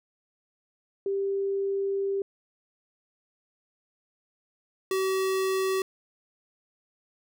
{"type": "tone pair in turn", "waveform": ["sine", "square"], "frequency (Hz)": [393.8, 381], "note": ["G4", "G4"], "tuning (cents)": [8, -49], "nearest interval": "minor second", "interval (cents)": 57, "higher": "first", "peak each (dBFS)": -25, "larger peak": "neither", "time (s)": [[1.06, 2.22], [4.91, 5.82]], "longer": "first", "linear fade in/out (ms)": 2, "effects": []}